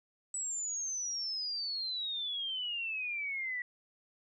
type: exponential sweep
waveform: sine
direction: down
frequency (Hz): 7950 to 1938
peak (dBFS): -34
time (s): 0.34-3.62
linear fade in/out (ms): 2
effects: none